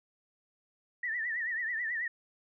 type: tone with vibrato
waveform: sine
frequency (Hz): 1864.7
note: A#6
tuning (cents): 0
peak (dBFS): -31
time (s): 1.03-2.08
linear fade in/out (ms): 5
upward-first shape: triangle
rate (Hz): 9.2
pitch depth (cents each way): 130
effects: none